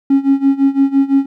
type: tone with tremolo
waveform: triangle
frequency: 274.3 Hz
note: C#4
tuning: 18 cents flat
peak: -3 dBFS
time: 0.1-1.26 s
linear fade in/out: 5 ms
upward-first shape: sine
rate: 5.9 Hz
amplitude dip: 90%
effects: tanh soft clip ceiling -3 dBFS